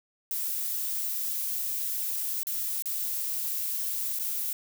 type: noise with dropouts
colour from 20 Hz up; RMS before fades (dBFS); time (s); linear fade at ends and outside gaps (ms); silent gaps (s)
violet; -31; 0.31-4.53; 1; 2.432-2.469 / 2.823-2.857 / 4.189-4.196
effects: none